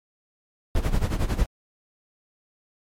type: noise with tremolo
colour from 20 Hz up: brown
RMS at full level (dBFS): -19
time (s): 0.75-1.46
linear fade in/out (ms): 2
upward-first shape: sine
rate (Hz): 11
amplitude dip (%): 80
effects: MP3 64 kbps